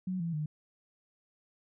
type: tone with pitch steps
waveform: sine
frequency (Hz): 185 / 167.7 / 152.01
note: F#3 / E3 / D#3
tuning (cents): 0 / +30 / -40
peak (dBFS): -31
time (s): 0.07-0.46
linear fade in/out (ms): 5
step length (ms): 130
effects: none